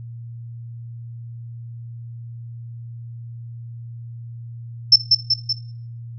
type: tone with echo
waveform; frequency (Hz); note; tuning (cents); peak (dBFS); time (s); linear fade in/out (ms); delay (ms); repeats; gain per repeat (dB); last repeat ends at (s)
sine; 5320; E8; +15; -5; 4.92-4.96; 5; 190; 3; -4; 5.53
effects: noise-tail reverb RT60 0.5 s tail -17 dB re dry + added 117 Hz sine -32 dBFS peak until 6.18 s